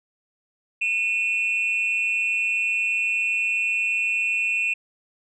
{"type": "tone pair together", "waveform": "sine", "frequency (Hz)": [2475, 2683], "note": ["D#7", "E7"], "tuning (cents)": [-10, 30], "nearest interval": "minor second", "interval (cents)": 140, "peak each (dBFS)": -22, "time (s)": [0.81, 4.74], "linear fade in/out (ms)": 10, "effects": ["tanh soft clip ceiling -16 dBFS"]}